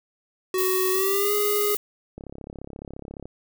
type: tone with pitch glide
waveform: square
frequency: 373.1 to 414 Hz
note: F#4 to G#4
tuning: +14 to -5 cents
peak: -23 dBFS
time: 0.54-1.75 s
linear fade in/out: 2 ms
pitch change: +181 cents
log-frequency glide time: 0.9-1.34 s
type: noise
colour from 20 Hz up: violet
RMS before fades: -27 dBFS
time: 0.58-1.77 s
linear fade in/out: 2 ms
type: click train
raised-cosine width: 2 ms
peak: -24 dBFS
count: 38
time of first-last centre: 2.18-3.256 s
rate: 34.4 Hz
effects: none